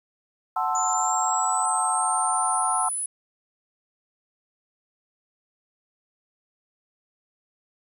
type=chord; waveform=sine; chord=F# half-diminished seventh; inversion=none; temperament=equal; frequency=740 / 880 / 1046.5 / 1318.5 Hz; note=F#5 / A5 / C6 / E6; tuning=0 / 0 / 0 / 0 cents; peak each=-27 / -27 / -29 / -28 dBFS; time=0.56-2.89 s; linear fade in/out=5 ms
type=exponential sweep; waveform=sine; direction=up; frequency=6960 to 10180 Hz; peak=-26 dBFS; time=0.75-3.06 s; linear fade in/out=2 ms
effects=9-bit